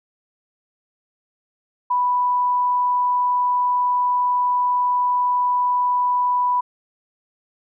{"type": "tone", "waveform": "sine", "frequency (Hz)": 987.8, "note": "B5", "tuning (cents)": 0, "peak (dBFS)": -16, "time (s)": [1.9, 6.61], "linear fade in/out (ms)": 10, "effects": []}